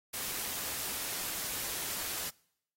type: noise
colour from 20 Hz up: white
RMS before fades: -37 dBFS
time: 0.13-2.3 s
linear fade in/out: 10 ms
effects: noise-tail reverb RT60 0.7 s tail -24 dB re dry + AAC 48 kbps